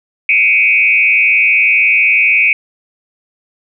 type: tone with frequency modulation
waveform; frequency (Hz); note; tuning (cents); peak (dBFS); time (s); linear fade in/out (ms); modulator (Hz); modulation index
sine; 2390; D7; +30; -7; 0.29-2.53; 2; 112; 1.7
effects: none